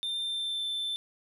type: tone with pitch glide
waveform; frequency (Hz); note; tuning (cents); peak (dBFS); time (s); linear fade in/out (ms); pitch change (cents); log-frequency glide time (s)
triangle; 3593 to 3541; A7 to A7; +36 to +10; -29; 0.03-0.96; 0; -26; 0.18-0.65
effects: none